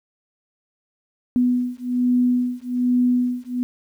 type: beating tone pair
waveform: sine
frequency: 246.9 / 248.1 Hz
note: B3 / B3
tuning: 0 / +8 cents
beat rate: 1.2 Hz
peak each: -20 / -20 dBFS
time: 1.36-3.63 s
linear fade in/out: 0 ms
effects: 9-bit